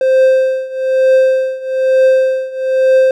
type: tone with tremolo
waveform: triangle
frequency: 523.3 Hz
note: C5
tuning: in tune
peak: -3 dBFS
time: 0.01-3.11 s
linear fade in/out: 2 ms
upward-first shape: triangle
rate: 1.1 Hz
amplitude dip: 90%
effects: none